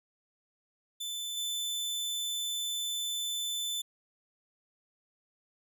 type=tone with level steps; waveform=sawtooth; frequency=3520 Hz; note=A7; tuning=in tune; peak=-32 / -29 dBFS; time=1-3.82 s; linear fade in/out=10 ms; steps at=1.37 s; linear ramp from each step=2 ms; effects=none